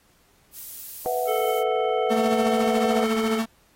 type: noise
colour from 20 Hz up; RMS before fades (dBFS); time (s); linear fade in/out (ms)
violet; -36; 0.52-1.64; 50
type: chord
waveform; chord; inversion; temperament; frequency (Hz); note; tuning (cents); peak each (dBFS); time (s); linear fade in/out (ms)
sine; B suspended fourth; none; equal; 493.9 / 659.3 / 740; B4 / E5 / F#5; 0 / 0 / 0; -26 / -29 / -26; 1.06-3.04; 0
type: harmonic tone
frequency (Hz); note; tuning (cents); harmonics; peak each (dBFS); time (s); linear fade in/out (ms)
438.8; A4; -5; 1 / 3 / 5 / 7; -25 / -34 / -38 / -40; 1.27-3.4; 20
type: tone with tremolo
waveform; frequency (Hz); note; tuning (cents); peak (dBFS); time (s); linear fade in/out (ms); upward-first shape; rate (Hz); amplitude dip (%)
45% pulse; 224.9; A3; +38; -21; 2.1-3.46; 20; sine; 14; 50
effects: pink hiss -61 dBFS RMS until 3.75 s + AAC 48 kbps